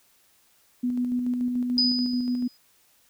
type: tone with tremolo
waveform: sine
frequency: 246.9 Hz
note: B3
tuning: in tune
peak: -22 dBFS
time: 0.83-2.48 s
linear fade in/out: 10 ms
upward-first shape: square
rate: 6.9 Hz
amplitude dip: 30%
type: tone with exponential decay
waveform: sine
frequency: 4978 Hz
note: D#8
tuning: in tune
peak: -17 dBFS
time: 1.78-2.57 s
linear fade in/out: 1 ms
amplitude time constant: 170 ms
effects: white hiss -62 dBFS RMS until 3.09 s